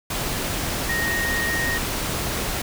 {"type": "tone in noise", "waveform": "sine", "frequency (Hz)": 1864.7, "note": "A#6", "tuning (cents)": 0, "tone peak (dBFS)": -23, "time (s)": [0.89, 1.78], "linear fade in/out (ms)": 5, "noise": "pink", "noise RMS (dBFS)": -26, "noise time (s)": [0.1, 2.62], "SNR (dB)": 0, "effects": []}